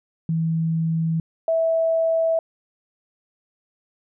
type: tone pair in turn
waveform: sine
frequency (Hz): 162.8 / 654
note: E3 / E5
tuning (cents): -21 / -14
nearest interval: 2 octaves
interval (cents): 2407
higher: second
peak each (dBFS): -19 / -17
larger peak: second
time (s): 0.29-1.2 / 1.48-2.39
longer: neither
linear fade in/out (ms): 2
effects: none